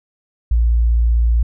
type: tone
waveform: sine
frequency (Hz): 57.8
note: A#1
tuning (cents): -14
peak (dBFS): -10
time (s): 0.51-1.43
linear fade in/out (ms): 5
effects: tanh soft clip ceiling -6 dBFS